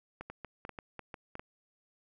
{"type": "clicks", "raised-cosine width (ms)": 0.5, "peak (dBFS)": -27, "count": 10, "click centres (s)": [0.21, 0.3, 0.447, 0.651, 0.693, 0.788, 0.993, 1.142, 1.354, 1.395], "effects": []}